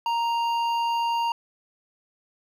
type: tone with hard clipping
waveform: sine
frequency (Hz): 932.3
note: A#5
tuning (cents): 0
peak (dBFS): -24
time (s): 0.06-1.32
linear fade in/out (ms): 2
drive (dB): 9
effects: none